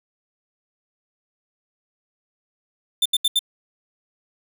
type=tone bursts; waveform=45% pulse; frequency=3560 Hz; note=A7; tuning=20 cents sharp; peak=-16 dBFS; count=4; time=3.02-3.392 s; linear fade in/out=5 ms; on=36 ms; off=76 ms; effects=none